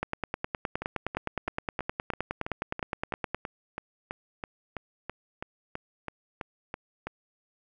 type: two click trains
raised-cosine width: 0.5 ms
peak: -14 / -19 dBFS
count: 33 / 20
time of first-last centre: 0.03-3.346 / 0.82-7.07 s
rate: 9.65 / 3.04 Hz
effects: none